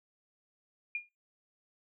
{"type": "tone with exponential decay", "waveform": "sine", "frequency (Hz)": 2419, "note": "D#7", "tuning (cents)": -49, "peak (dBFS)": -29, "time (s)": [0.95, 1.09], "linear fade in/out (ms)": 2, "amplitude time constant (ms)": 29, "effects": ["noise-tail reverb RT60 0.2 s tail -22 dB re dry"]}